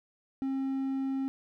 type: tone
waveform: triangle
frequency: 268.4 Hz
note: C4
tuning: 44 cents sharp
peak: -27 dBFS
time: 0.42-1.28 s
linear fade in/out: 0 ms
effects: none